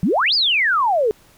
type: exponential two-way sweep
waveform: sine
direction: up then down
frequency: 158.1 to 5160 to 410.8 Hz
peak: -14 dBFS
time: 0.03-1.11 s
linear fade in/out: 0 ms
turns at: 0.34 s
effects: pink hiss -52 dBFS RMS until 1.37 s